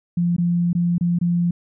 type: tone with dropouts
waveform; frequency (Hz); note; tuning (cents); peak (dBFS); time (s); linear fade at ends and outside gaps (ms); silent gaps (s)
sine; 173.3; F3; -13; -16; 0.17-1.51; 5; 0.365-0.382 / 0.731-0.75 / 0.982-1.009 / 1.188-1.212
effects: none